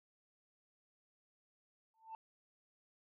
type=tone with exponential growth; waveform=sine; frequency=890 Hz; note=A5; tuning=20 cents sharp; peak=-40 dBFS; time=1.94-2.15 s; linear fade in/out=1 ms; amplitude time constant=44 ms; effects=tanh soft clip ceiling -42 dBFS